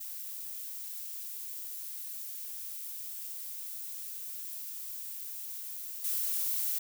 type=noise with level steps; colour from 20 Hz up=violet; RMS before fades=-41 / -32 dBFS; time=0-6.79 s; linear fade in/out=10 ms; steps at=6.04 s; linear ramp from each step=5 ms; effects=none